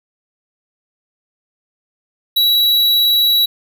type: tone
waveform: square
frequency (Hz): 3906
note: B7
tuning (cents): -20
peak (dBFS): -11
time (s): 2.36-3.46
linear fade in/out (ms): 10
effects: none